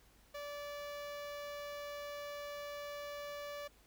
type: tone with notch filter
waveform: sawtooth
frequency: 580 Hz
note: D5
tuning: 22 cents flat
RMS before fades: -45 dBFS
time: 0.34-3.68 s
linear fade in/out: 10 ms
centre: 9000 Hz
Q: 1.2
effects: added 51 Hz sine -68 dBFS peak until 3.86 s + pink hiss -67 dBFS RMS until 3.86 s